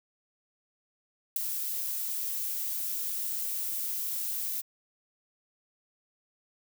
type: noise with ADSR envelope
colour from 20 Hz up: violet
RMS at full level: -24 dBFS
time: 1.36-4.62 s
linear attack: 4 ms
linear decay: 8 ms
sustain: -9 dB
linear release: 20 ms
effects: none